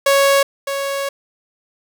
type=tone pair in turn; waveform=sawtooth; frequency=554.4 / 554.4 Hz; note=C#5 / C#5; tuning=0 / 0 cents; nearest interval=unison; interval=0 cents; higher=neither; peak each=-7 / -16 dBFS; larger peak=first; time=0.06-0.43 / 0.67-1.09 s; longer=second; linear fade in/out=5 ms; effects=none